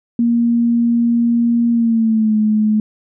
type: tone with pitch glide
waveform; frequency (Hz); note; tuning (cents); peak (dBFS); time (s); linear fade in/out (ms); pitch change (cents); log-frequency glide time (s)
sine; 235.1 to 214.3; A#3 to A3; +15 to -45; -11; 0.19-2.8; 2; -160; 1.71-2.36
effects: none